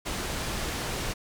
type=low-pass noise; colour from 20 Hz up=pink; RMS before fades=-32 dBFS; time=0.05-1.14 s; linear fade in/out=20 ms; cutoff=9600 Hz; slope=12 dB/octave; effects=none